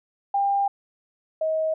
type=tone pair in turn; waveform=sine; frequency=798 / 633.4 Hz; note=G5 / D#5; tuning=+31 / +31 cents; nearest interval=major third; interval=400 cents; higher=first; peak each=-19 / -21 dBFS; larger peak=first; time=0.34-0.68 / 1.41-1.74 s; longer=first; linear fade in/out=5 ms; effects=none